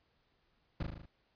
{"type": "noise with echo", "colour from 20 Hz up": "brown", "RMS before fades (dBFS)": -34, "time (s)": [0.8, 0.83], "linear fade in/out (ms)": 5, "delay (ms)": 38, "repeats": 6, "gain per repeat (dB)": -3, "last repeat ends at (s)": 1.058, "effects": ["pink hiss -75 dBFS RMS until 1.35 s", "resampled to 11025 Hz"]}